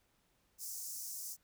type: high-pass noise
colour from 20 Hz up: pink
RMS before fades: -44 dBFS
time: 0.58-1.37 s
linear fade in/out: 50 ms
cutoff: 5400 Hz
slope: 48 dB/octave
effects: pink hiss -75 dBFS RMS until 1.43 s